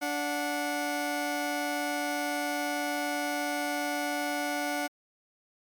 20% pulse tone pair together, 291.3 / 731.3 Hz, D4 / F#5, -14 / -20 cents, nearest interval octave + major third, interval 1594 cents, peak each -27 dBFS, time 0.01-4.88 s, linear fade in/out 20 ms, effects MP3 96 kbps

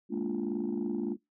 sine chord, Bb dominant seventh, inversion third, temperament just, 209.8 / 233.1 / 291.4 / 349.6 Hz, Ab3 / Bb3 / D4 / F4, +18 / 0 / -13 / +2 cents, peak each -34 dBFS, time 0.09-1.17 s, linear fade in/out 50 ms, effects noise-tail reverb RT60 0.2 s tail -23 dB re dry + tanh soft clip ceiling -24 dBFS

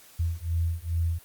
sine beating tone pair, 82.41 / 84.81 Hz, E2 / E2, 0 / +50 cents, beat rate 2.4 Hz, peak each -28 dBFS, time 0.19-1.19 s, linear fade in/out 10 ms, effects white hiss -53 dBFS RMS until 1.24 s + Opus 48 kbps

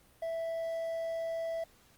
triangle tone with quantisation, 659.3 Hz, E5, in tune, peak -31 dBFS, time 0.22-1.64 s, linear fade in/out 5 ms, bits 10, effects pink hiss -63 dBFS RMS until 1.97 s + Opus 32 kbps

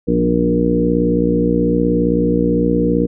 harmonic tone with a mistuned harmonic, 59 Hz, A#1, 22 cents sharp, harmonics 1 / 2 / 3 / 4 / 5 / 6 / 7 / 8, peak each -24 / -29 / -18 / -20 / -18 / -24 / -29 / -18 dBFS, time 0.07-3.07 s, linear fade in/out 20 ms, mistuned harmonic 4, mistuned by +25 cents, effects none

